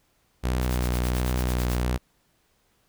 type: tone with vibrato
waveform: sawtooth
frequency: 61.74 Hz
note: B1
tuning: in tune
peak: -19 dBFS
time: 0.43-1.98 s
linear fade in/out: 20 ms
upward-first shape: sine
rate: 1.4 Hz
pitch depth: 24 cents each way
type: noise with tremolo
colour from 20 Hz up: white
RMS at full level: -37 dBFS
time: 0.6-1.83 s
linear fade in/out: 50 ms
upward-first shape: sine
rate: 9.1 Hz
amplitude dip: 90%
effects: pink hiss -67 dBFS RMS until 2.88 s